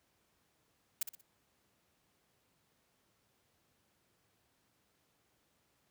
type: noise with echo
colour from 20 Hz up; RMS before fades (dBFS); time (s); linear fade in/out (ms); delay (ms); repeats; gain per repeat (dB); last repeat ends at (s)
blue; -33; 1.01-1.03; 5; 61; 3; -9; 1.213
effects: pink hiss -75 dBFS RMS until 5.9 s + high-pass 80 Hz 12 dB/octave